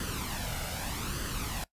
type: noise with flanger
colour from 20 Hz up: pink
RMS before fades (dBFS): -35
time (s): 0-1.64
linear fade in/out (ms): 2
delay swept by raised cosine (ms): 0.64 to 1.42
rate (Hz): 0.82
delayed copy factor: +0.6
effects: noise-tail reverb RT60 0.1 s tail -20 dB re dry + resampled to 32000 Hz